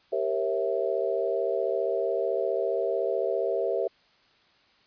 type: chord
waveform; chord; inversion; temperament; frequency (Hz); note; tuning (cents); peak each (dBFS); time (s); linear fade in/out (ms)
sine; G diminished seventh; none; equal with one note detuned; 392 / 466.2 / 541.7 / 659.3; G4 / Bb4 / Db5 / Fb5; 0 / 0 / -40 / 0; -30; 0.12-3.88; 10
effects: white hiss -62 dBFS RMS until 4.86 s + resampled to 11025 Hz